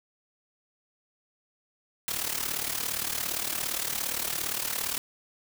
white noise with amplitude modulation, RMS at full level -28 dBFS, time 2.08-4.98 s, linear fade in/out 0 ms, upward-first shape sine, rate 37.4 Hz, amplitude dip 75%, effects none

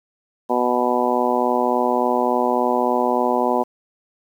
harmonic tone, 123.47 Hz, B2, in tune, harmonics 2 / 3 / 4 / 5 / 6 / 7 / 8, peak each -24 / -24 / -24 / -24 / -24 / -24 / -24 dBFS, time 0.49-3.64 s, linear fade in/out 20 ms, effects 8-bit

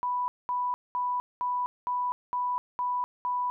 sine tone bursts, 987.8 Hz, B5, in tune, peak -26 dBFS, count 8, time 0.03-3.5 s, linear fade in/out 0 ms, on 250 ms, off 210 ms, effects none

